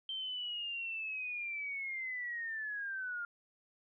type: linear sweep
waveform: sine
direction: down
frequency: 3136 to 1396.9 Hz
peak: -37 dBFS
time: 0.09-3.25 s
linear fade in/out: 2 ms
effects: none